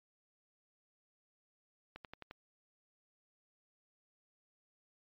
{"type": "click train", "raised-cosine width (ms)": 0.3, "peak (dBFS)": -30, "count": 5, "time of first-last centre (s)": [1.96, 2.311], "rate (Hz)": 11.4, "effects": ["low-pass 4000 Hz 12 dB/octave", "MP3 64 kbps"]}